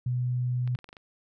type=tone; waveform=sine; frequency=124.3 Hz; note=B2; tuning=12 cents sharp; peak=-25 dBFS; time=0.06-0.76 s; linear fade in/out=5 ms
type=clicks; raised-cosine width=0.3 ms; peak=-30 dBFS; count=7; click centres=0.676 / 0.751 / 0.789 / 0.843 / 0.89 / 0.929 / 0.968 s
effects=none